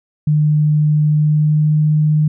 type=tone with pitch glide; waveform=sine; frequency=151.1 to 152.59 Hz; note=D3 to D#3; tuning=+50 to -33 cents; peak=-10 dBFS; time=0.27-2.28 s; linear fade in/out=5 ms; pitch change=+17 cents; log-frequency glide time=1.09-1.75 s; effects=none